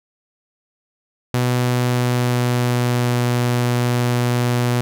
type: tone with pitch glide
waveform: sawtooth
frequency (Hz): 123.8 to 121.95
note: B2 to B2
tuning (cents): +5 to -21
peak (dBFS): -12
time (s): 1.34-4.81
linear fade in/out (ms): 0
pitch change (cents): -26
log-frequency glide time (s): 1.5-3.23
effects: none